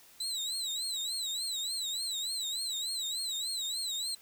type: tone with vibrato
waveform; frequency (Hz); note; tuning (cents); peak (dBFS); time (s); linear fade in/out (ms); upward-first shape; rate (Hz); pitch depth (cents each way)
30% pulse; 3951; B7; 0; -30; 0.2-4.15; 5; triangle; 3.4; 150
effects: white hiss -58 dBFS RMS until 4.21 s